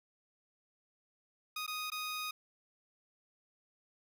15% pulse tone with dropouts, 1244.5 Hz, D#6, in tune, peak -31 dBFS, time 1.56-2.31 s, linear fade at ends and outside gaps 5 ms, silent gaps 1.665-1.677 / 1.902-1.918 s, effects none

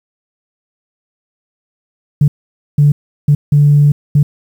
sine tone bursts at uneven times, 145.6 Hz, D3, 15 cents flat, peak -4 dBFS, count 5, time 2.21-2.28 / 2.78-2.92 / 3.28-3.35 / 3.52-3.92 / 4.15-4.23 s, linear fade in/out 5 ms, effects tanh soft clip ceiling 0 dBFS + 7-bit

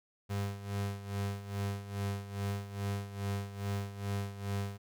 35% pulse tone with tremolo, 100.1 Hz, G2, 37 cents sharp, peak -30 dBFS, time 0.29-4.78 s, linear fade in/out 20 ms, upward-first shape sine, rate 2.4 Hz, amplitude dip 75%, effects none

